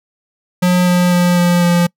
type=tone with pitch steps; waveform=square; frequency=179.7 / 178.25 / 176.82 / 175.39 / 173.98 Hz; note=F3 / F3 / F3 / F3 / F3; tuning=+50 / +36 / +22 / +8 / -6 cents; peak=-10 dBFS; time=0.62-1.87 s; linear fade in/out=10 ms; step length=250 ms; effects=noise-tail reverb RT60 0.1 s tail -26 dB re dry